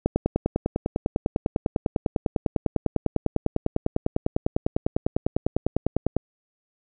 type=click train; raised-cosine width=2 ms; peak=-8 dBFS; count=62; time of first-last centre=0.06-6.166 s; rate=9.99 Hz; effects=none